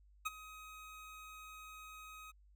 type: tone with ADSR envelope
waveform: 25% pulse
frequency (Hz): 1261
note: D#6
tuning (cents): +23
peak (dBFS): -30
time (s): 0.25-2.32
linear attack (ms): 15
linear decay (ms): 25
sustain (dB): -17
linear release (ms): 20
effects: added 50 Hz sine -62 dBFS peak until 2.55 s